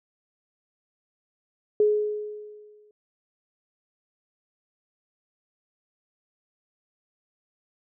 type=tone with exponential decay; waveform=sine; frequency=421 Hz; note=G#4; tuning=24 cents sharp; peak=-15 dBFS; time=1.8-2.91 s; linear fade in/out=2 ms; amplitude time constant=240 ms; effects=none